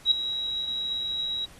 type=tone with ADSR envelope; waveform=sine; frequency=3856 Hz; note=B7; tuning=42 cents flat; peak=-14 dBFS; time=0.05-1.46 s; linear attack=64 ms; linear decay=3 ms; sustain=-13 dB; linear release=18 ms; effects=pink hiss -52 dBFS RMS until 1.59 s + AAC 32 kbps